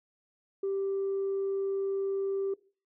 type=tone; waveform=sine; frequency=391.3 Hz; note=G4; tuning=3 cents flat; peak=-27 dBFS; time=0.63-2.54 s; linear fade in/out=5 ms; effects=noise-tail reverb RT60 0.4 s tail -21 dB re dry + tanh soft clip ceiling -25 dBFS